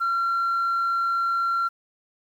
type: tone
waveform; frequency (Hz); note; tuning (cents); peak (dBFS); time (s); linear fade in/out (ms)
sine; 1368; F6; -36; -19; 0-1.69; 20
effects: tanh soft clip ceiling -19 dBFS + 9-bit